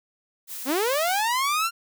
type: noise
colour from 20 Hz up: blue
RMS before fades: -35 dBFS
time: 0.47-1.24 s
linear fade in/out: 50 ms
type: linear sweep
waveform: sawtooth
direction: up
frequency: 240.6 to 1396 Hz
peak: -18 dBFS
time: 0.65-1.71 s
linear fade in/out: 50 ms
effects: none